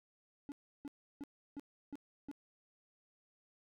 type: tone bursts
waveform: triangle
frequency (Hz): 284.9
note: C#4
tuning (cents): +48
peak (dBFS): -40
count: 6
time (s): 0.49-2.314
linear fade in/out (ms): 0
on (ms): 29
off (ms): 330
effects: none